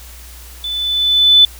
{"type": "tone with level ramp", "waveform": "sine", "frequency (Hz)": 3500, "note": "A7", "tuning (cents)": -10, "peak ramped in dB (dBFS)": [-20, -3], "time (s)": [0.64, 1.45], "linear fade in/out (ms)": 2, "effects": ["added 60 Hz sine -35 dBFS peak until 1.59 s", "white hiss -39 dBFS RMS until 1.59 s"]}